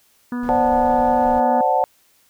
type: harmonic tone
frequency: 244.6 Hz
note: B3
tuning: 16 cents flat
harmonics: 1 / 2 / 3 / 4 / 5 / 6 / 7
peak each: -22 / -38 / -43 / -36 / -38 / -39 / -41 dBFS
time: 0.32-1.61 s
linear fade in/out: 2 ms
type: noise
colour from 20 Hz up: brown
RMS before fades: -34 dBFS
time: 0.43-1.4 s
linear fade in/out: 2 ms
type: chord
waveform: sine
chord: D dominant seventh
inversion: third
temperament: equal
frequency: 523.3 / 587.3 / 740 / 880 Hz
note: C5 / D5 / F#5 / A5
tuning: 0 / 0 / 0 / 0 cents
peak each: -22 / -23 / -18 / -19 dBFS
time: 0.49-1.84 s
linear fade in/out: 0 ms
effects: white hiss -58 dBFS RMS until 2.29 s